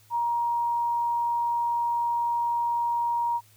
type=tone; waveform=sine; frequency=944 Hz; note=A#5; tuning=22 cents sharp; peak=-23 dBFS; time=0.1-3.41 s; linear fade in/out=50 ms; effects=added 106 Hz sine -58 dBFS peak until 3.56 s + white hiss -59 dBFS RMS until 3.56 s